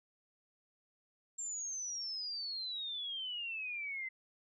sine exponential sweep, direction down, 7450 to 2043 Hz, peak -38 dBFS, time 1.38-4.09 s, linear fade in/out 10 ms, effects none

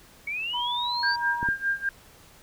sine linear sweep, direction up, 2217 to 4697 Hz, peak -28 dBFS, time 0.27-1.16 s, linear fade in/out 5 ms
sine tone with pitch glide, 970 to 950.6 Hz, B5 to A#5, -31 to +34 cents, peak -28 dBFS, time 0.53-1.48 s, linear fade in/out 20 ms, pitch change -35 cents, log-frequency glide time 0.92-1.14 s
sine tone with tremolo, 1600 Hz, G6, 35 cents sharp, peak -21 dBFS, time 1.03-1.89 s, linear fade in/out 2 ms, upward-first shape sine, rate 4.9 Hz, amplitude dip 90%
clicks, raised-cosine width 3 ms, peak -21 dBFS, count 2, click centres 1.429 / 1.488 s
effects pink hiss -53 dBFS RMS until 2.42 s

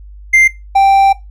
triangle tone pair in turn, 2093 / 784 Hz, C7 / G5, 0 / 0 cents, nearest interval octave + perfect fourth, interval 1700 cents, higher first, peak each -3 dBFS, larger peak neither, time 0.33-0.48 / 0.75-1.13 s, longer second, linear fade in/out 10 ms, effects noise-tail reverb RT60 0.2 s tail -17 dB re dry + added 50 Hz sine -31 dBFS peak until 1.3 s

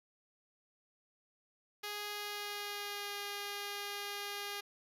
5% pulse tone with pitch glide, 414 to 406.7 Hz, G#4 to G#4, -5 to -36 cents, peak -28 dBFS, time 1.83-4.61 s, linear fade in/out 10 ms, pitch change -31 cents, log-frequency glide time 2.11-3.17 s, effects none

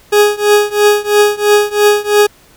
40% pulse tone with tremolo, 415.3 Hz, G#4, in tune, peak -3 dBFS, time 0.12-2.27 s, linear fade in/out 10 ms, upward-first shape triangle, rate 3 Hz, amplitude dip 95%, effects pink hiss -45 dBFS RMS until 2.56 s

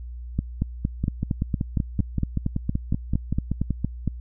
two click trains, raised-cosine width 5 ms, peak -10 / -11 dBFS, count 17 / 15, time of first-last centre 0.39-4.077 / 1.04-3.707 s, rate 4.34 / 5.25 Hz, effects added 60 Hz sine -33 dBFS peak until 4.2 s

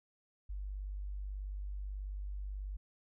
sine tone, 49.18 Hz, G1, 6 cents sharp, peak -38 dBFS, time 0.49-2.77 s, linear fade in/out 10 ms, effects none

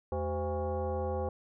sine tone with frequency modulation, 215.9 Hz, A3, 33 cents flat, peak -30 dBFS, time 0.12-1.29 s, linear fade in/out 2 ms, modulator 299 Hz, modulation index 2, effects none

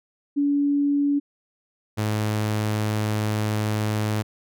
sine / sawtooth tone pair in turn, 285.6 / 106.86 Hz, D4 / G#2, -48 / +50 cents, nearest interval octave + perfect fourth, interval 1702 cents, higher first, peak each -18 dBFS, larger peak neither, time 0.36-1.2 / 1.97-4.23 s, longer second, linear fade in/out 20 ms, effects none

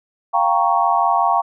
sine chord, G half-diminished seventh, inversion third, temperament equal, 698.5 / 784 / 932.3 / 1108.7 Hz, F5 / G5 / Bb5 / Db6, 0 / 0 / 0 / 0 cents, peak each -19 dBFS, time 0.33-1.42 s, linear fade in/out 20 ms, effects none

